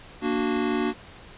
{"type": "chord", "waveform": "square", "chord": "Bb augmented", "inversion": "none", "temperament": "equal", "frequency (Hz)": [233.1, 293.7, 370], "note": ["Bb3", "D4", "F#4"], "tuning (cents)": [0, 0, 0], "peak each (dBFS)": -28, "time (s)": [0.21, 0.94], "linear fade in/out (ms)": 50, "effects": ["pink hiss -46 dBFS RMS until 1.37 s", "resampled to 8000 Hz"]}